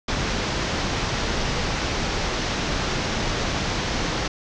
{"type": "low-pass noise", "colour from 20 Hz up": "pink", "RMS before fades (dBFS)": -25, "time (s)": [0.08, 4.28], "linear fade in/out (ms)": 5, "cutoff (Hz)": 6400, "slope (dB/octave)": 48, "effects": []}